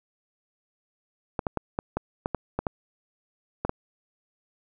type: clicks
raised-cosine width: 1 ms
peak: -12 dBFS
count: 11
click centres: 1.392 / 1.468 / 1.573 / 1.789 / 1.97 / 2.259 / 2.347 / 2.59 / 2.668 / 3.65 / 3.694 s
effects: none